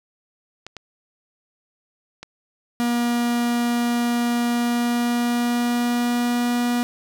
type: clicks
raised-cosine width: 0.2 ms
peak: -18 dBFS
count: 3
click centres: 0.666 / 0.767 / 2.23 s
type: tone with pitch glide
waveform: 45% pulse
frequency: 238.8 to 241.7 Hz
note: A#3 to B3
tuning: +42 to -37 cents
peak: -19 dBFS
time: 2.8-6.83 s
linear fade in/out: 0 ms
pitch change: +21 cents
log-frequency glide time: 4.49-6.55 s
effects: none